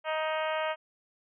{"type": "harmonic tone", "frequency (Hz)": 313.2, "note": "D#4", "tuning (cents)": 11, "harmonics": [2, 3, 4, 5, 6, 7, 8, 9, 10], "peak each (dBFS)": [-31, -35, -37, -39, -41, -42, -43, -44, -45], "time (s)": [0.04, 0.76], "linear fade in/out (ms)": 50, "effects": []}